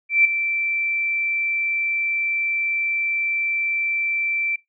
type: tone with ADSR envelope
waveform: sine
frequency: 2339 Hz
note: D7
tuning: 8 cents flat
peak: -10 dBFS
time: 0.09-4.56 s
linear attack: 160 ms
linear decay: 4 ms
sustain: -10 dB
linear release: 6 ms
effects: noise-tail reverb RT60 0.2 s tail -23 dB re dry